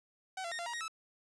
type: tone with pitch steps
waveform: sawtooth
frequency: 756 / 681 / 1849 / 689 / 948 / 1878 / 1307 Hz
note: F#5 / F5 / A#6 / F5 / A#5 / A#6 / E6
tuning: +37 / -44 / -15 / -24 / +29 / +12 / -15 cents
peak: -34 dBFS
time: 0.37-0.881 s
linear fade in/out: 5 ms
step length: 73 ms
effects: resampled to 22050 Hz + 10-bit